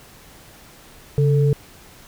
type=tone pair together; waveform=sine; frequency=140.13 / 441.8 Hz; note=C#3 / A4; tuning=+19 / +7 cents; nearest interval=octave + minor sixth; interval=1988 cents; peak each=-14 / -21 dBFS; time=1.18-1.53 s; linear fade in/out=0 ms; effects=pink hiss -46 dBFS RMS until 2.07 s